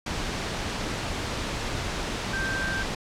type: tone in noise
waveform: sine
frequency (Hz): 1568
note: G6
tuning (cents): 0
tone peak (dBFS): -28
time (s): 2.33-2.83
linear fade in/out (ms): 5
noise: pink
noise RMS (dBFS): -30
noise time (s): 0.06-2.95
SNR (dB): -1
effects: low-pass 6000 Hz 12 dB/octave